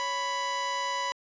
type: tone pair together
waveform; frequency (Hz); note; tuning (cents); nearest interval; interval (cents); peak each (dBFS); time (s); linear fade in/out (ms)
sawtooth; 556.2 / 991; C#5 / B5; +6 / +6; minor seventh; 1000; -34 / -25; 0-1.12; 0
effects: resampled to 16000 Hz